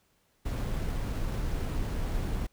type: noise with sample-and-hold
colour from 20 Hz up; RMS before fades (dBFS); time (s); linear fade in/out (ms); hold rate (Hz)
brown; -31; 0.45-2.47; 10; 11025
effects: pink hiss -70 dBFS RMS until 2.52 s